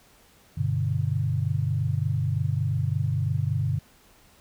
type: chord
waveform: sine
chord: G major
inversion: none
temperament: equal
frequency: 98 / 123.47 / 146.83 Hz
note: G2 / B2 / D3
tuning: 0 / 0 / 0 cents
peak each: -27 dBFS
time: 0.57-3.79 s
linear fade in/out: 10 ms
effects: pink hiss -57 dBFS RMS until 4.4 s